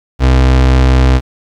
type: tone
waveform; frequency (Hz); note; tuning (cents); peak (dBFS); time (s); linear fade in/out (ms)
35% pulse; 64.6; C2; -21; -4; 0.19-1.21; 50
effects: low-pass 5000 Hz 12 dB/octave + 7-bit